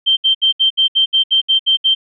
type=tone bursts; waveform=sine; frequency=3136 Hz; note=G7; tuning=in tune; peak=-9 dBFS; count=11; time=0.06-1.95 s; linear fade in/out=20 ms; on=110 ms; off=68 ms; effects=none